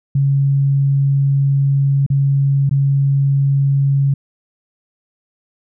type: tone with dropouts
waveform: sine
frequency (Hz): 138.59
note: C#3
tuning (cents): 0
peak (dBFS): -11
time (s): 0.15-4.14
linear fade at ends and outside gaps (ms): 5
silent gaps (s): 2.064-2.101 / 2.694-2.71
effects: none